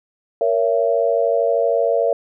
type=chord; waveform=sine; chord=A# diminished; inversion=none; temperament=just; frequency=466.2 / 559.4 / 671.3 Hz; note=A#4 / C#5 / E5; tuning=0 / +16 / +31 cents; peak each=-19 dBFS; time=0.41-2.13 s; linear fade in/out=2 ms; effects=none